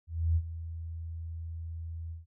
sine tone with ADSR envelope, 82.41 Hz, E2, in tune, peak -22 dBFS, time 0.07-2.26 s, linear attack 290 ms, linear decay 56 ms, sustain -14 dB, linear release 150 ms, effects none

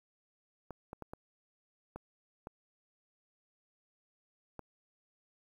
clicks, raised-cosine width 1 ms, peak -29 dBFS, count 7, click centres 0.707 / 0.931 / 1.023 / 1.135 / 1.96 / 2.471 / 4.593 s, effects 10-bit

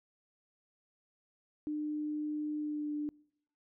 sine tone with pitch glide, 301 to 296.9 Hz, D4 to D4, +43 to +19 cents, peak -33 dBFS, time 1.67-3.09 s, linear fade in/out 0 ms, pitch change -24 cents, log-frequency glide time 2.57-2.93 s, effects noise-tail reverb RT60 0.7 s tail -26 dB re dry

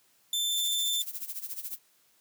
sawtooth tone, 3546 Hz, A7, 13 cents sharp, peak -24 dBFS, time 0.33-1.02 s, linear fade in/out 2 ms
violet noise with tremolo, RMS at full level -35 dBFS, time 0.5-1.79 s, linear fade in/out 50 ms, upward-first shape sine, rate 14 Hz, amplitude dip 80%
effects white hiss -66 dBFS RMS until 2.2 s + high-pass 100 Hz 12 dB/octave

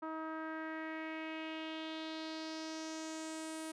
sawtooth tone with low-pass filter sweep, 317.7 Hz, D#4, 36 cents sharp, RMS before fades -43 dBFS, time 0.02-3.72 s, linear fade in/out 10 ms, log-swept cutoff 1200 to 9900 Hz, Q 3.1, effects none

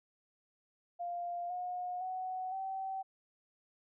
sine tone with pitch steps, 698.5 / 721 / 744.3 / 768.3 Hz, F5 / F#5 / F#5 / G5, 0 / -45 / +10 / -35 cents, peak -36 dBFS, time 0.99-3.03 s, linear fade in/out 20 ms, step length 510 ms, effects none

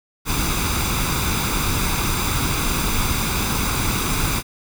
pink noise with comb filter, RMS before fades -21 dBFS, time 0.25-4.43 s, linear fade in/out 50 ms, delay 0.82 ms, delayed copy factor +0.6, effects none

